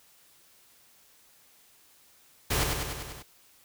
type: noise with echo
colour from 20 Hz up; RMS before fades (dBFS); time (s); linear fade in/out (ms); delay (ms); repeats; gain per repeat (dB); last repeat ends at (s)
pink; -27; 2.5-2.64; 10; 98; 6; -3; 3.228
effects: white hiss -60 dBFS RMS until 3.64 s